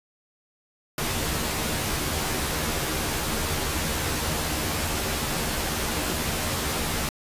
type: noise with comb filter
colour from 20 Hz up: pink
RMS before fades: -27 dBFS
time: 0.98-7.09 s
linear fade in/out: 2 ms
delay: 13 ms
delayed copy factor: +0.65
effects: resampled to 32000 Hz